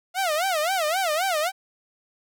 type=tone with vibrato; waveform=sawtooth; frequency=685 Hz; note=F5; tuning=34 cents flat; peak=-18 dBFS; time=0.14-1.52 s; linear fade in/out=50 ms; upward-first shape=sine; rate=3.8 Hz; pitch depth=230 cents each way; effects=none